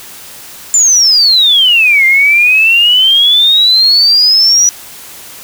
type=exponential two-way sweep; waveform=sine; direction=down then up; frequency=7260 to 2093 to 5890 Hz; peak=-4 dBFS; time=0.74-4.69 s; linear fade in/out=0 ms; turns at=2.05 s; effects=white hiss -31 dBFS RMS until 5.43 s